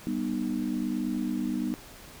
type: chord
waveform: sine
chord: G augmented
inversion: none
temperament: just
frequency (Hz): 196 / 245 / 306.2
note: G3 / B3 / D#4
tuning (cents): 0 / -14 / -28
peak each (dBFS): -33 / -30 / -32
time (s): 0.07-1.74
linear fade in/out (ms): 0
effects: pink hiss -48 dBFS RMS until 2.2 s